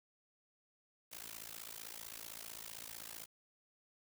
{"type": "noise with amplitude modulation", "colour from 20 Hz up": "white", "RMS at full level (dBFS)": -45, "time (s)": [1.11, 3.26], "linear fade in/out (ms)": 20, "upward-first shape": "sine", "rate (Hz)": 55.6, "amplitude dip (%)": 100, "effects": []}